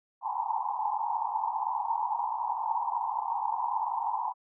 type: band-pass noise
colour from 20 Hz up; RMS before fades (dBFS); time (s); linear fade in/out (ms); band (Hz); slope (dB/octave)
pink; -31; 0.21-4.34; 50; 820 to 990; 96
effects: none